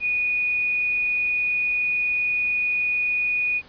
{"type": "tone with frequency modulation", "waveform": "sine", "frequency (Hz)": 2466, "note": "D#7", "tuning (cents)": -16, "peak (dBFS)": -20, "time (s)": [0, 3.62], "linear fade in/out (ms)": 50, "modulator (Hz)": 27, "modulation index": 0.21, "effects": ["pink hiss -49 dBFS RMS until 3.68 s", "resampled to 11025 Hz"]}